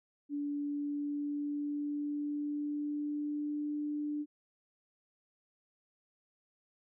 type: tone with pitch glide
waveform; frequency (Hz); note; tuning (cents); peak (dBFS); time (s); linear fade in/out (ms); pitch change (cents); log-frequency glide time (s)
sine; 289 to 296.1; D4 to D4; -28 to +14; -33; 0.29-4.26; 50; +42; 0.56-3.73
effects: none